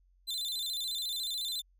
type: tone with vibrato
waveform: 40% pulse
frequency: 3800 Hz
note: A#7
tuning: 33 cents sharp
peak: -32 dBFS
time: 0.27-1.62 s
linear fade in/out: 20 ms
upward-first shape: square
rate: 14 Hz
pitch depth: 110 cents each way
effects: added 45 Hz sine -63 dBFS peak until 1.79 s